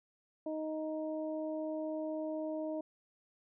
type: harmonic tone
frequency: 312 Hz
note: D#4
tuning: 5 cents sharp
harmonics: 1 / 2 / 3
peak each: -38 / -38 / -51 dBFS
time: 0.46-2.81 s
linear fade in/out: 5 ms
effects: none